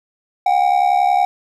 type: ring-modulated tone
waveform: triangle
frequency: 760 Hz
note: F#5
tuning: 46 cents sharp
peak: -7 dBFS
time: 0.46-1.25 s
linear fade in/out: 0 ms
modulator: 35.4 Hz
effects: none